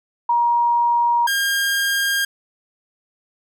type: tone pair in turn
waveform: sine / sawtooth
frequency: 948 / 1612.3 Hz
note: A#5 / G6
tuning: +29 / +48 cents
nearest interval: major sixth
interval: 919 cents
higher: second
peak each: -14 / -14 dBFS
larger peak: neither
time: 0.29-1.27 / 1.27-2.25 s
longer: neither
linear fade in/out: 5 ms
effects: none